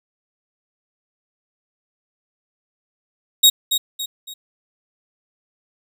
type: tone with echo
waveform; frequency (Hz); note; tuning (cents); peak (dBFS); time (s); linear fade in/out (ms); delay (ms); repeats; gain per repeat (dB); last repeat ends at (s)
sawtooth; 3772; A#7; +20; -5; 3.43-3.5; 10; 280; 3; -8; 4.34
effects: none